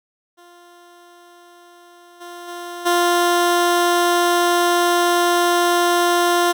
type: tone with level steps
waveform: 15% pulse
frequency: 349.2 Hz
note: F4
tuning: in tune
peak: -38 / -27 / -23 / -8 dBFS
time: 0.37-6.53 s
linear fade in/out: 20 ms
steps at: 2.2 / 2.47 / 2.85 s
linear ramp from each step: 20 ms
effects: none